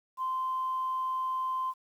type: tone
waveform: sine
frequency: 1038 Hz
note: C6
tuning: 14 cents flat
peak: -28 dBFS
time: 0.17-1.74 s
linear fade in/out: 50 ms
effects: tanh soft clip ceiling -24 dBFS + 10-bit